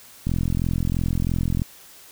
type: click train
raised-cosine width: 5 ms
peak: -11 dBFS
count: 59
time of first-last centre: 0.27-1.619 s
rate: 43 Hz
effects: white hiss -47 dBFS RMS until 2.11 s